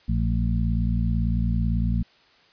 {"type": "harmonic tone with a mistuned harmonic", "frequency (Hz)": 58, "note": "A#1", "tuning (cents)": -8, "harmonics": [1, 2, 3, 4], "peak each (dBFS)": [-23, -26, -28, -29], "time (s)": [0.08, 2.03], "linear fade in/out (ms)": 10, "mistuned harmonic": 4, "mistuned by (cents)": -57, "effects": ["white hiss -57 dBFS RMS until 2.52 s", "resampled to 11025 Hz"]}